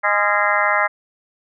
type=harmonic tone with a mistuned harmonic; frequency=206.3 Hz; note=G#3; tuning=11 cents flat; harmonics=3 / 4 / 5 / 6 / 7 / 8 / 9 / 10; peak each=-23 / -23 / -23 / -23 / -23 / -23 / -23 / -23 dBFS; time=0.03-0.88 s; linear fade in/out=20 ms; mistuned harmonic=7; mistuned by=-90 cents; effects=none